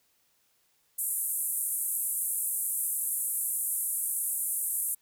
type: band-pass noise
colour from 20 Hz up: white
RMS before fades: -31 dBFS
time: 0.98-4.95 s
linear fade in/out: 10 ms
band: 8600 to 13000 Hz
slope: 48 dB/octave
effects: white hiss -70 dBFS RMS until 5.01 s